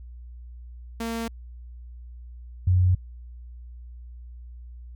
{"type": "tone pair in turn", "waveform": ["sawtooth", "sine"], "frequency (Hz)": [228.8, 90.8], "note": ["A#3", "F#2"], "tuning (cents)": [-32, -32], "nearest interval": "octave + major third", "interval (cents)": 1600, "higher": "first", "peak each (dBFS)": [-24, -16], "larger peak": "second", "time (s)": [[1, 1.28], [2.67, 2.95]], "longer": "neither", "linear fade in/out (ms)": 5, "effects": ["added 60 Hz sine -39 dBFS peak until 4.95 s"]}